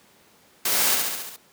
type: noise with echo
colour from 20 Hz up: white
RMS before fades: -23 dBFS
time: 0.65-0.95 s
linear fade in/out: 5 ms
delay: 69 ms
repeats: 6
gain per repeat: -3 dB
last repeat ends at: 1.364 s
effects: pink hiss -56 dBFS RMS until 1.52 s + high-pass 150 Hz 12 dB/octave

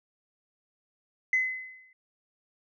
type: tone with exponential decay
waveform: sine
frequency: 2035 Hz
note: C7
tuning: 49 cents flat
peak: -19 dBFS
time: 1.33-1.93 s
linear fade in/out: 2 ms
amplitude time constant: 130 ms
effects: tanh soft clip ceiling -16 dBFS

